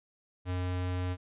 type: tone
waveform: square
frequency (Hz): 90.6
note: F#2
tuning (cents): -36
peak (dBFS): -31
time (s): 0.45-1.17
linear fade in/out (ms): 50
effects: resampled to 8000 Hz